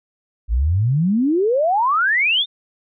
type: exponential sweep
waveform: sine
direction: up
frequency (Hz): 51.8 to 3694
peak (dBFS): -14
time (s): 0.48-2.46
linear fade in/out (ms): 50
effects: none